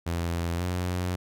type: tone with pitch glide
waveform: sawtooth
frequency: 85 to 89.9 Hz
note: F2 to F#2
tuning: -46 to -49 cents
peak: -23 dBFS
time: 0.06-1.16 s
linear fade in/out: 10 ms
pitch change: +97 cents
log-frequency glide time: 0.57-0.63 s
effects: none